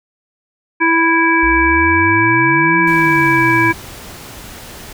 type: harmonic tone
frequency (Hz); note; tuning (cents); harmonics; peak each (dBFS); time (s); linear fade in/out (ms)
329.6; E4; 0; 1 / 3 / 5 / 7; -15 / -15 / -15 / -15; 0.8-3.73; 20
type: exponential two-way sweep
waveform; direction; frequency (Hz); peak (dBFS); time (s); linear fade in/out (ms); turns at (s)
sine; up then down; 55 to 178.6 to 113.5; -20; 1.43-3.71; 0; 2.79
type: noise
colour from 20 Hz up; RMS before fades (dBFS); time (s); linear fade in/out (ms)
pink; -33; 2.87-4.93; 5
effects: none